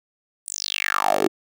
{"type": "tone with high-pass filter sweep", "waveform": "10% pulse", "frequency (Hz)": 49.84, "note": "G1", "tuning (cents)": 29, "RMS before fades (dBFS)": -23, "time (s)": [0.46, 1.28], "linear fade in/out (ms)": 20, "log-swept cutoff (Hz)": [9600, 340], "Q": 6.6, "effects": []}